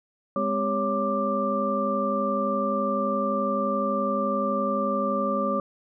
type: tone cluster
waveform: sine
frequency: 205.7 / 257.4 / 398.8 / 556 / 1181 Hz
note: G#3 / C4 / G4 / C#5 / D6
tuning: -16 / -28 / +30 / +5 / +9 cents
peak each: -29 / -32 / -35 / -27 / -27 dBFS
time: 0.36-5.6 s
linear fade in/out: 2 ms
effects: none